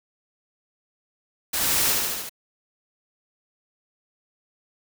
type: noise with echo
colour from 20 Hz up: white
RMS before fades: -25 dBFS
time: 1.53-1.93 s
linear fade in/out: 10 ms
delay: 73 ms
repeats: 5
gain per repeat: -2 dB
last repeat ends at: 2.295 s
effects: none